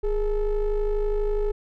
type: ring-modulated tone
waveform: triangle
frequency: 220.1 Hz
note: A3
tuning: 1 cent sharp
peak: -16 dBFS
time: 0.03-1.52 s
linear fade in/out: 10 ms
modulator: 194 Hz
effects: none